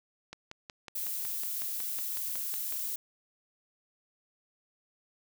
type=click train; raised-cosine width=0.2 ms; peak=-25 dBFS; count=14; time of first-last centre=0.33-2.724 s; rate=5.43 Hz
type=noise; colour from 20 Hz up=violet; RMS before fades=-35 dBFS; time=0.95-2.96 s; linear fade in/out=5 ms
effects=none